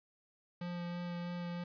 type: tone with vibrato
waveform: square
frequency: 174.61 Hz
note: F3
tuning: in tune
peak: -39 dBFS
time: 0.61-1.64 s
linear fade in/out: 5 ms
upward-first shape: sine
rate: 3.1 Hz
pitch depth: 11 cents each way
effects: resampled to 11025 Hz + 11-bit